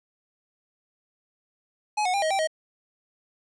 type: tone with pitch steps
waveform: square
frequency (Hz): 844 / 732 / 800 / 631 / 780 / 631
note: G#5 / F#5 / G5 / D#5 / G5 / D#5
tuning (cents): +28 / -19 / +35 / +24 / -9 / +24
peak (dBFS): -23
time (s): 1.97-2.474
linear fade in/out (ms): 10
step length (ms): 84
effects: resampled to 22050 Hz